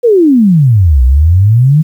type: exponential two-way sweep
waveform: sine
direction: down then up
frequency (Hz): 503 to 60.5 to 162.2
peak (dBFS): -3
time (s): 0.03-1.83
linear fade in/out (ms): 20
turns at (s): 1.03
effects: 7-bit